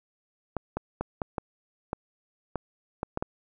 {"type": "clicks", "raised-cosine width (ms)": 1, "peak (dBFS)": -15, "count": 10, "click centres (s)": [0.567, 0.77, 1.01, 1.218, 1.382, 1.931, 2.557, 3.031, 3.174, 3.225], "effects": []}